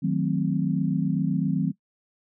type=chord; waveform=sine; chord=D# diminished seventh; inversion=none; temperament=equal with one note detuned; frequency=157.28 / 185 / 220 / 261.6 Hz; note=D#3 / F#3 / A3 / C4; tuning=+19 / 0 / 0 / 0 cents; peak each=-26 / -25 / -31 / -28 dBFS; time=0.02-1.72 s; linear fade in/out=20 ms; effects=noise-tail reverb RT60 0.1 s tail -20 dB re dry